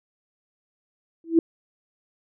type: tone with exponential growth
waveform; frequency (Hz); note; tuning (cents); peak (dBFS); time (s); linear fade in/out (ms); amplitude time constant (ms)
sine; 329.7; E4; 0; -9; 1.24-1.39; 2; 32
effects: none